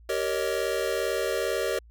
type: chord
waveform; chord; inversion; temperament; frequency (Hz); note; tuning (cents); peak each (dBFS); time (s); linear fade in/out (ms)
square; Eb dominant seventh; first; just; 388.9 / 466.7 / 560 / 622.3; G4 / Bb4 / Db5 / Eb5; -14 / +2 / +18 / 0; -32 / -31 / -32 / -33; 0.09-1.79; 5
effects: added 57 Hz sine -49 dBFS peak until 1.9 s